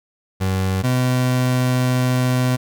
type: tone pair in turn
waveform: 30% pulse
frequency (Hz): 94.8 / 126.54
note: F#2 / B2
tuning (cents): +43 / +43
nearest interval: perfect fourth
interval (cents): 500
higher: second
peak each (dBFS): -15 / -13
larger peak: second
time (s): 0.4-0.83 / 0.83-2.57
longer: second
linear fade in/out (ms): 20
effects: none